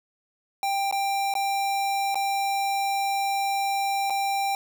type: tone with dropouts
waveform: square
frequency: 790 Hz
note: G5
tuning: 13 cents sharp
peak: -24 dBFS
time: 0.63-4.55 s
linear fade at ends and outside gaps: 1 ms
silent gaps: 0.912-0.925 / 1.339-1.352 / 2.145-2.155 / 4.099-4.104 s
effects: none